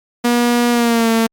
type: tone with pitch glide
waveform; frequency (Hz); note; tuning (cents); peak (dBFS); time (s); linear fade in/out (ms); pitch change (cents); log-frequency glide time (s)
sawtooth; 240 to 226.5; B3 to A#3; -49 to -50; -8; 0.24-1.27; 10; -101; 0.71-1.1
effects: Opus 48 kbps